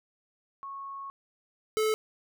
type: tone pair in turn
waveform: sine / square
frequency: 1100 / 433.8 Hz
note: C#6 / A4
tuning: -14 / -25 cents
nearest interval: octave + major third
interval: 1611 cents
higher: first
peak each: -37 / -25 dBFS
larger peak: second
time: 0.63-1.1 / 1.77-1.94 s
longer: first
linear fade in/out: 0 ms
effects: none